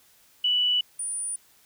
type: tone pair in turn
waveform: sine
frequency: 2960 / 9397 Hz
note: F#7 / D9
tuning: 0 / 0 cents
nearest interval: octave + minor sixth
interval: 2000 cents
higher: second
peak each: -20 / -28 dBFS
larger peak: first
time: 0.44-0.81 / 0.99-1.36 s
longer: neither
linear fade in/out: 5 ms
effects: white hiss -59 dBFS RMS until 1.65 s